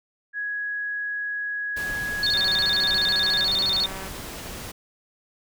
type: tone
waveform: sine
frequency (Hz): 1668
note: G#6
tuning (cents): +7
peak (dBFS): -26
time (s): 0.33-3.47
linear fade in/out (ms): 50
type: noise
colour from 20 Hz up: pink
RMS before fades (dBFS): -36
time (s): 1.76-4.72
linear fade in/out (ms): 10
type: tone with vibrato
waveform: sine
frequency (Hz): 3978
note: B7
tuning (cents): +12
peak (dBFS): -20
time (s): 2.23-3.86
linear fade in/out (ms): 2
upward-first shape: square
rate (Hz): 14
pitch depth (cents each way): 160
type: click train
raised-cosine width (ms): 0.5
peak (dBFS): -23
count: 331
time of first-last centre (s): 2.35-4.078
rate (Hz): 191
effects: none